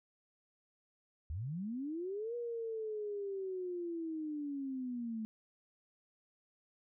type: linear two-way sweep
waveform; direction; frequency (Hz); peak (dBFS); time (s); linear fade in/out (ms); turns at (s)
sine; up then down; 68 to 481.2 to 216.4; -37; 1.3-5.25; 0; 2.35
effects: none